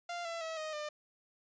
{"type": "tone with pitch steps", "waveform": "sawtooth", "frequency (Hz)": [695, 670.2, 646.2, 623.1, 600.9], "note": ["F5", "E5", "E5", "D#5", "D5"], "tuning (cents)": [-9, 29, -35, 2, 40], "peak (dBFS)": -34, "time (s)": [0.09, 0.89], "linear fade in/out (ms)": 5, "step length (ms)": 160, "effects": ["resampled to 16000 Hz"]}